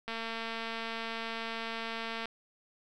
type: click train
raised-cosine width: 0.3 ms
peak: -22 dBFS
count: 495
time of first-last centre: 0.08-2.256 s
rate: 227 Hz
effects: none